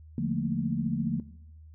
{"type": "chord", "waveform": "sine", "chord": "Bb major seventh", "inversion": "first", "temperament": "just", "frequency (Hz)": [145.68, 174.81, 218.5, 233.1], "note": ["D3", "F3", "A3", "Bb3"], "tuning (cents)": [-14, 2, -12, 0], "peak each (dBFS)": -32, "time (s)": [0.18, 1.2], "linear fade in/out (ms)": 2, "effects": ["noise-tail reverb RT60 0.8 s tail -19 dB re dry", "added 78 Hz sine -47 dBFS peak until 1.74 s"]}